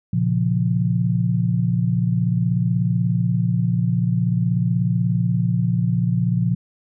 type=chord; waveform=sine; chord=Bb minor; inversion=none; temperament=equal with one note detuned; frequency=118.1 / 138.59 / 174.61 Hz; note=Bb2 / Db3 / F3; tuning=+23 / 0 / 0 cents; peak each=-20 / -24 / -20 dBFS; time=0.13-6.55 s; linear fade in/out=5 ms; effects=none

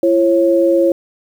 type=tone pair together; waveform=sine; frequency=338.7 / 545 Hz; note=E4 / C#5; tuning=+47 / -29 cents; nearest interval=minor sixth; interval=824 cents; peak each=-12 dBFS; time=0.03-0.92 s; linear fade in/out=2 ms; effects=7-bit

